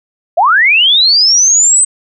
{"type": "linear sweep", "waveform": "sine", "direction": "up", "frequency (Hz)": [605, 8250], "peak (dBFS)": -5, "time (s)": [0.37, 1.85], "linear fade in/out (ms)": 10, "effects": []}